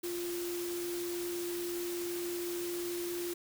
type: tone in noise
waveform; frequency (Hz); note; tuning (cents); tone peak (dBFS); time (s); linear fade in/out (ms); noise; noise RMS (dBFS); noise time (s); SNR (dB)
sine; 348.8; F4; -2; -35; 0.03-3.34; 10; white; -43; 0.03-3.34; +5
effects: none